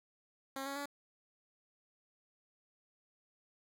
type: tone with pitch steps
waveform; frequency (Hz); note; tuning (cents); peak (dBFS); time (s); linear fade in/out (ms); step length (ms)
10% pulse; 270 / 277.3 / 284.7; C#4 / C#4 / C#4; -45 / +1 / +46; -31; 0.56-0.857; 2; 99
effects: none